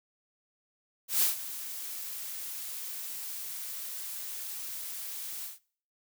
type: noise with ADSR envelope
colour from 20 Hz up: blue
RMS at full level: -24 dBFS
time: 1.08-5.59 s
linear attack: 140 ms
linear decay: 130 ms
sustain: -15 dB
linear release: 150 ms
effects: noise-tail reverb RT60 0.5 s tail -22 dB re dry